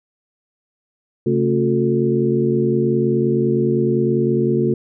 sine tone cluster, 136.1 / 221.8 / 271.6 / 361.3 / 440.4 Hz, C#3 / A3 / C#4 / F#4 / A4, -31 / +14 / -35 / -41 / +2 cents, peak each -21 / -20 / -27 / -18 / -23 dBFS, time 1.26-4.74 s, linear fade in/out 5 ms, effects none

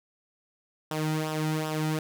sawtooth tone with flanger, 155.56 Hz, D#3, in tune, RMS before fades -29 dBFS, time 0.91-1.99 s, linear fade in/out 2 ms, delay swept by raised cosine 0.45 to 1.85 ms, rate 2.6 Hz, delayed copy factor -0.65, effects none

